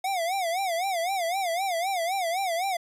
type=tone with vibrato; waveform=square; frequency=722 Hz; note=F#5; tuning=43 cents flat; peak=-26 dBFS; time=0.04-2.77 s; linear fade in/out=5 ms; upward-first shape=sine; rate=3.9 Hz; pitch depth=160 cents each way; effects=resampled to 32000 Hz